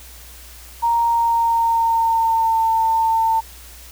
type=tone with pitch glide; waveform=sine; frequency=932.3 to 899 Hz; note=A#5 to A5; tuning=0 to +37 cents; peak=-14 dBFS; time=0.82-3.41 s; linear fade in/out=20 ms; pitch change=-63 cents; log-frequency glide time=1.06-2.63 s; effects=added 60 Hz sine -41 dBFS peak until 3.91 s + white hiss -42 dBFS RMS until 3.91 s